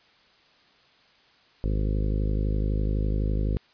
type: harmonic tone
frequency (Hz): 51.91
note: G#1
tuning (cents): 0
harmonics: 1 / 2 / 3 / 4 / 5 / 6 / 7 / 8 / 9 / 10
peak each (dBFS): -24 / -30 / -34 / -36 / -38 / -40 / -41 / -42 / -43 / -44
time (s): 1.64-3.57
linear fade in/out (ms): 0
effects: white hiss -59 dBFS RMS until 3.73 s + resampled to 11025 Hz